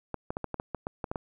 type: clicks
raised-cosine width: 1 ms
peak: -18 dBFS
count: 11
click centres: 0.143 / 0.305 / 0.369 / 0.443 / 0.543 / 0.599 / 0.747 / 0.869 / 1.042 / 1.115 / 1.158 s
effects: 10-bit